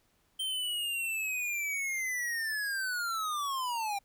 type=linear sweep; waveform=square; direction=down; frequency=3136 to 784 Hz; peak=-32 dBFS; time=0.39-3.99 s; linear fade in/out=10 ms; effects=pink hiss -71 dBFS RMS until 4.04 s